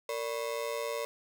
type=ring-modulated tone; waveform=35% pulse; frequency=521 Hz; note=C5; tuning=7 cents flat; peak=-28 dBFS; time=0.09-1.05 s; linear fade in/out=0 ms; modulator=59.5 Hz; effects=none